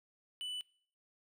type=tone with tanh clipping; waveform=sine; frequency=2983 Hz; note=F#7; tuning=13 cents sharp; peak=-40 dBFS; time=0.41-0.61 s; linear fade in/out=0 ms; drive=7 dB; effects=noise-tail reverb RT60 0.5 s tail -22 dB re dry